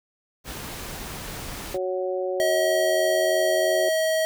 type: noise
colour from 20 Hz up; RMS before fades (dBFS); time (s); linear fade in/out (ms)
pink; -35; 0.44-1.78; 50
type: harmonic tone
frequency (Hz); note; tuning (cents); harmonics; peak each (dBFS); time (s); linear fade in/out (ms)
185; F#3; 0; 2 / 3 / 4; -27 / -27 / -35; 1.74-3.89; 5
type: tone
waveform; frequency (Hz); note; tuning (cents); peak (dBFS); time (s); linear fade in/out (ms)
square; 638; D#5; +43; -21; 2.4-4.25; 0
effects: none